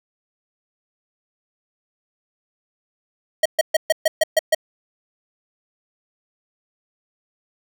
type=tone bursts; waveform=square; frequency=634 Hz; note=D#5; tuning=32 cents sharp; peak=-13 dBFS; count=8; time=3.43-4.548 s; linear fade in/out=5 ms; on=26 ms; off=130 ms; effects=none